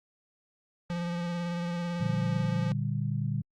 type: tone with vibrato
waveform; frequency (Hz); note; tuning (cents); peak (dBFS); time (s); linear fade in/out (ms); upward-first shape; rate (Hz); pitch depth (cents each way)
square; 173; F3; -16; -31; 0.9-2.72; 0; sine; 18; 23
type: chord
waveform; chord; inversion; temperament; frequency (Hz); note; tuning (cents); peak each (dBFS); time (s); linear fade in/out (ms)
sine; G minor; first; equal; 116.54 / 146.83 / 196; Bb2 / D3 / G3; 0 / 0 / 0; -31 / -31 / -35; 2-3.42; 10
effects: low-pass 5000 Hz 12 dB/octave + Opus 48 kbps